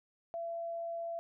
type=tone; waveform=sine; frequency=674 Hz; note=E5; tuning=38 cents sharp; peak=-36 dBFS; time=0.34-1.19 s; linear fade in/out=0 ms; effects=none